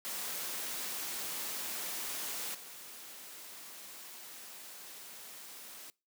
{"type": "noise with level steps", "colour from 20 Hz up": "white", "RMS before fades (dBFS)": [-39, -49], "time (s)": [0.05, 5.9], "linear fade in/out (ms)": 0, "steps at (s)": 2.54, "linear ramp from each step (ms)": 10, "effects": ["noise-tail reverb RT60 0.3 s tail -24 dB re dry", "high-pass 200 Hz 12 dB/octave"]}